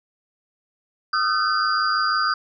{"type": "tone cluster", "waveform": "sine", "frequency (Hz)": [1231, 1337, 1522, 4808], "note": ["D#6", "E6", "F#6", "D8"], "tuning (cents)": [-19, 24, 48, 40], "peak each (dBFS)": [-22, -25, -24, -26], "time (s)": [1.13, 2.34], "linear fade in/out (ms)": 5, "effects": []}